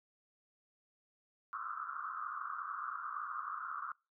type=band-pass noise; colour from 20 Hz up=white; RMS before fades=-42 dBFS; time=1.53-3.92 s; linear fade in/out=0 ms; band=1100 to 1400 Hz; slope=96 dB/octave; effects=noise-tail reverb RT60 0.3 s tail -26 dB re dry